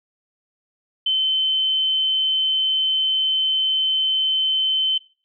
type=tone; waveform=sine; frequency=3071 Hz; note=G7; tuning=36 cents flat; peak=-17 dBFS; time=1.06-4.98 s; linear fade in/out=5 ms; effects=noise-tail reverb RT60 0.4 s tail -20 dB re dry